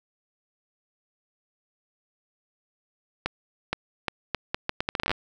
accelerating click train, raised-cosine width 0.3 ms, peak -9 dBFS, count 16, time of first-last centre 3.26-5.115 s, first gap 470 ms, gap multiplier 0.75, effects none

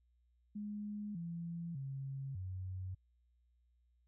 sine tone with pitch steps, 208 / 169.2 / 135.9 / 93 Hz, G#3 / E3 / C#3 / F#2, +3 / +45 / -34 / +9 cents, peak -40 dBFS, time 0.55-2.95 s, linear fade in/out 10 ms, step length 600 ms, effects added 60 Hz sine -70 dBFS peak until 4.07 s

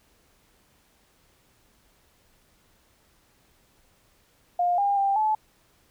sine tone with pitch steps, 707 / 804 / 791 / 863 Hz, F5 / G5 / G5 / A5, +21 / +44 / +15 / -34 cents, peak -20 dBFS, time 4.59-5.35 s, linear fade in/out 5 ms, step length 190 ms, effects pink hiss -63 dBFS RMS until 5.9 s

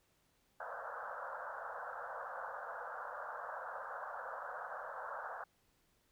white band-pass noise, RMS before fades -45 dBFS, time 0.6-5.44 s, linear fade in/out 5 ms, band 490 to 1600 Hz, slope 96 dB/octave, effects pink hiss -75 dBFS RMS until 6.11 s

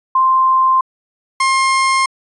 sine / 30% pulse tone pair in turn, 1046.5 / 1064.2 Hz, C6 / C6, 0 / +29 cents, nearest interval unison, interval 29 cents, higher second, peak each -9 dBFS, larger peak neither, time 0.15-0.81 / 1.4-2.06 s, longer neither, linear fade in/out 5 ms, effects resampled to 24000 Hz

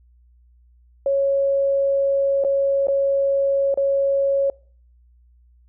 sine tone with dropouts, 552 Hz, C#5, 7 cents flat, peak -16 dBFS, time 1.06-4.5 s, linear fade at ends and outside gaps 2 ms, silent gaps 2.439-2.447 / 2.871-2.883 / 3.742-3.774 s, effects noise-tail reverb RT60 0.5 s tail -25 dB re dry + added 60 Hz sine -51 dBFS peak until 5.68 s

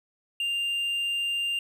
triangle tone, 2794 Hz, F7, in tune, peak -24 dBFS, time 0.4-1.59 s, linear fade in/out 2 ms, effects none

